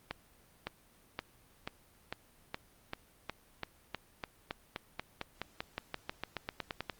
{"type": "accelerating click train", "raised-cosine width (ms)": 0.3, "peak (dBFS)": -20, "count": 27, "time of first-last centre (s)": [0.11, 6.898], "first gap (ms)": 560, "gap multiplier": 0.93, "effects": ["pink hiss -64 dBFS RMS until 6.99 s", "Opus 32 kbps"]}